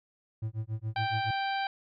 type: tone with tremolo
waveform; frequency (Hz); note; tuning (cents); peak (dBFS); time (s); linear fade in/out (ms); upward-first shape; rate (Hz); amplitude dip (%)
triangle; 110; A2; 0; -27; 0.42-1.31; 5; sine; 7.1; 100
type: harmonic tone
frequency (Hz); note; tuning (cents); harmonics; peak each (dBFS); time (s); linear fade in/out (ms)
784; G5; 0; 1 / 2 / 3 / 4 / 5 / 6; -30 / -36 / -40 / -42 / -44 / -46; 0.96-1.67; 2
effects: none